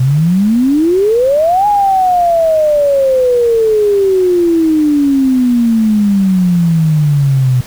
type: exponential two-way sweep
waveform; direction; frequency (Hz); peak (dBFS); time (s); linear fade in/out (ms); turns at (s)
sine; up then down; 124.2 to 836 to 124.2; -7; 0-7.61; 5; 1.67
effects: pink hiss -33 dBFS RMS until 7.66 s